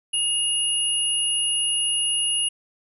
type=tone pair together; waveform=sine; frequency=2854 / 10176 Hz; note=F7 / D#9; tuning=+37 / +38 cents; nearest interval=octave + minor seventh; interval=2201 cents; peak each=-23 dBFS; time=0.13-2.49 s; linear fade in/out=10 ms; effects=none